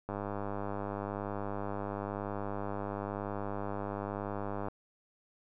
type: click train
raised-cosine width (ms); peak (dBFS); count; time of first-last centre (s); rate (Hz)
1; -23; 465; 0.09-4.684; 101
effects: none